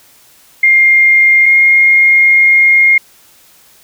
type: tone pair in turn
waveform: sine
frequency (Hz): 2117 / 2134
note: C7 / C7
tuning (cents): +20 / +34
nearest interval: unison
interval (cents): 14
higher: second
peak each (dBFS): -4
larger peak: neither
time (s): 0.63-1.46 / 1.46-2.98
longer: second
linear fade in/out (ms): 5
effects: white hiss -45 dBFS RMS until 3.83 s